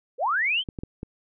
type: linear sweep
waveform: sine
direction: up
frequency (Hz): 428.1 to 3221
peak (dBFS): -21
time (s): 0.18-0.64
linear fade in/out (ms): 50
type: clicks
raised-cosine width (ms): 3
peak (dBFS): -20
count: 4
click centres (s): 0.688 / 0.788 / 0.835 / 1.031
effects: none